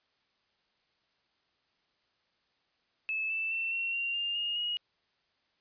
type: tone with pitch steps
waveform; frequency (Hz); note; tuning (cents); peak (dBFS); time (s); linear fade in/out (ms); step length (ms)
sine; 2609 / 2647 / 2685 / 2725 / 2764 / 2804 / 2845 / 2887; E7 / E7 / E7 / F7 / F7 / F7 / F7 / F#7; -18 / +7 / +31 / -43 / -19 / +6 / +31 / -43; -30; 3.09-4.77; 0; 210
effects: white hiss -74 dBFS RMS until 5.6 s + resampled to 11025 Hz